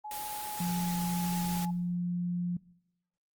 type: tone with vibrato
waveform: sine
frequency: 844 Hz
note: G#5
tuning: 28 cents sharp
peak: -38 dBFS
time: 0.04-1.71 s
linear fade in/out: 10 ms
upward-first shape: triangle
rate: 5.6 Hz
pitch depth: 10 cents each way
type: noise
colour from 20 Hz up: white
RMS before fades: -40 dBFS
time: 0.11-1.65 s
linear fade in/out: 2 ms
type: tone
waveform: sine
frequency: 176 Hz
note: F3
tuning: 14 cents sharp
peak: -29 dBFS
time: 0.6-2.57 s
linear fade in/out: 5 ms
effects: noise-tail reverb RT60 0.8 s tail -22 dB re dry + Opus 24 kbps